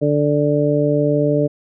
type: harmonic tone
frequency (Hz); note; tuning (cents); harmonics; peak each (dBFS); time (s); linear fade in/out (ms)
146.83; D3; 0; 1 / 2 / 3 / 4; -19 / -19 / -19 / -19; 0.01-1.48; 20
effects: none